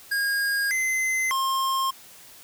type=tone with pitch steps; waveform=square; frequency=1628 / 2057 / 1065 Hz; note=G#6 / C7 / C6; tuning=-35 / -30 / +30 cents; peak=-23 dBFS; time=0.11-1.91 s; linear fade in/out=10 ms; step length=600 ms; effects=white hiss -48 dBFS RMS until 2.43 s